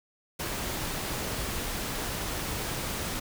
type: noise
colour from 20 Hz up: pink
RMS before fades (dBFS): -33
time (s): 0.39-3.2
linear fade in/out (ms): 10
effects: none